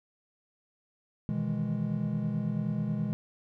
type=chord; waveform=triangle; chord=E major seventh; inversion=second; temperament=equal; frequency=123.47 / 155.56 / 164.81 / 207.7 Hz; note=B2 / D#3 / E3 / G#3; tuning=0 / 0 / 0 / 0 cents; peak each=-33 / -33 / -33 / -30 dBFS; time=1.29-3.13 s; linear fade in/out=0 ms; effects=none